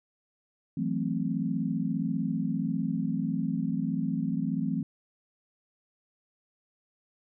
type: chord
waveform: sine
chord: F# half-diminished seventh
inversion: third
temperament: equal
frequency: 164.81 / 185 / 220 / 261.6 Hz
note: E3 / F#3 / A3 / C4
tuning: 0 / 0 / 0 / 0 cents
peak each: -32 / -33 / -32 / -32 dBFS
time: 0.77-4.83 s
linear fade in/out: 5 ms
effects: none